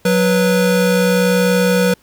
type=tone pair together; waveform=square; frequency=183.69 / 490.4 Hz; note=F#3 / B4; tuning=-12 / -12 cents; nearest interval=octave + perfect fourth; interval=1700 cents; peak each=-15 dBFS; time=0.05-1.94 s; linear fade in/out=5 ms; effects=pink hiss -53 dBFS RMS until 2.02 s